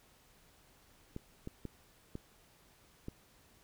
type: clicks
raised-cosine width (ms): 3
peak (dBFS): -28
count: 5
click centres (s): 1.164 / 1.474 / 1.653 / 2.154 / 3.084
effects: pink hiss -65 dBFS RMS until 3.63 s